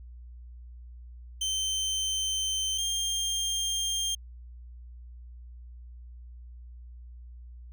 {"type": "tone pair in turn", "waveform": "25% pulse", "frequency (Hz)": [3100, 3195], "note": ["G7", "G7"], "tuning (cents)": [-20, 32], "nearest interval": "minor second", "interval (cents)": 52, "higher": "second", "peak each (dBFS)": -24, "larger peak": "neither", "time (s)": [[1.41, 2.78], [2.78, 4.15]], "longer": "neither", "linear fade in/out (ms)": 5, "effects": ["added 60 Hz sine -43 dBFS peak until 7.72 s"]}